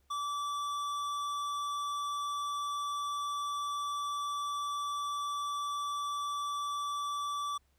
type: tone with tanh clipping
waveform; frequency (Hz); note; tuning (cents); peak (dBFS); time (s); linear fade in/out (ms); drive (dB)
sine; 1158; D6; -25; -35; 0.1-7.58; 10; 15
effects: added 68 Hz sine -69 dBFS peak until 7.78 s + pink hiss -75 dBFS RMS until 7.78 s